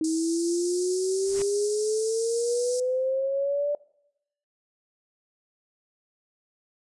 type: exponential sweep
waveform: sine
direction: up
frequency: 315.5 to 587.3 Hz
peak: -23 dBFS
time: 0.01-3.75 s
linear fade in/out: 2 ms
type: band-pass noise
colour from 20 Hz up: white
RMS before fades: -37 dBFS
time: 0.04-2.8 s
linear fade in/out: 2 ms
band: 4800 to 9600 Hz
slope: 48 dB/octave
type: noise with exponential growth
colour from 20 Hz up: pink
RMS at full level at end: -34 dBFS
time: 1.18-1.42 s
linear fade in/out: 1 ms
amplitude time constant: 51 ms
effects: noise-tail reverb RT60 0.8 s tail -22 dB re dry + resampled to 24000 Hz